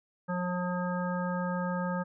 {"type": "harmonic tone", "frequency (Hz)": 179.3, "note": "F3", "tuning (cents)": 46, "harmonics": [1, 3, 5, 7, 9], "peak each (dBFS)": [-31, -36, -38, -39, -41], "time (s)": [0.28, 2.04], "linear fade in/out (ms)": 20, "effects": []}